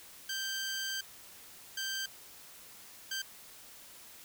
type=tone bursts at uneven times; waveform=15% pulse; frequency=1568 Hz; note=G6; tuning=in tune; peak=-28 dBFS; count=3; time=0.29-1.01 / 1.77-2.06 / 3.11-3.22 s; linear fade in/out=5 ms; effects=white hiss -53 dBFS RMS until 4.24 s